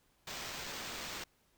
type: noise with sample-and-hold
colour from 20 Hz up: violet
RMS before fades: -43 dBFS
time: 0.27-1.24 s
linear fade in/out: 5 ms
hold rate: 11025 Hz
effects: pink hiss -72 dBFS RMS until 1.57 s